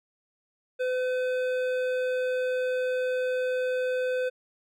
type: tone with hard clipping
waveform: sine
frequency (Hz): 507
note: B4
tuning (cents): +45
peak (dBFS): -27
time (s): 0.79-4.3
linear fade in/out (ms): 20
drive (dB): 11
effects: none